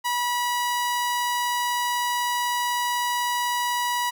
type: tone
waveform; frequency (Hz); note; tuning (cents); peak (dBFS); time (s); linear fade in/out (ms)
sawtooth; 972; B5; -28; -19; 0.04-4.11; 20
effects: none